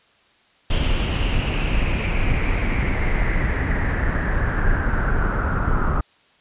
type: noise with low-pass filter sweep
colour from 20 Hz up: brown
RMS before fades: -20 dBFS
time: 0.7-6.01 s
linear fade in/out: 5 ms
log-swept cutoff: 3100 to 1300 Hz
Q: 6.1
effects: white hiss -57 dBFS RMS until 6.4 s + resampled to 8000 Hz